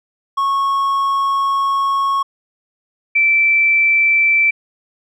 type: tone pair in turn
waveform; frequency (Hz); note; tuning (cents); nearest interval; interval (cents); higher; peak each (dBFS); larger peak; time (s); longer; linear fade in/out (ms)
triangle / sine; 1100 / 2331; C#6 / D7; -14 / -14; octave + minor second; 1300; second; -12 / -10; second; 0.37-2.23 / 3.15-4.51; first; 10
effects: none